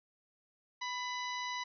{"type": "harmonic tone with a mistuned harmonic", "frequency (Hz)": 987.8, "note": "B5", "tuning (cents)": 0, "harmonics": [1, 2, 3, 4, 5, 6], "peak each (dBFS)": [-39, -41, -48, -45, -51, -51], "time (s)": [0.81, 1.64], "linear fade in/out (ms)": 10, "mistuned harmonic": 2, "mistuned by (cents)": 27, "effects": []}